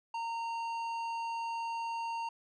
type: tone with tanh clipping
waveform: triangle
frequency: 921 Hz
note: A#5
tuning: 21 cents flat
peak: -36 dBFS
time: 0.14-2.29 s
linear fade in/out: 5 ms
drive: 15 dB
effects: none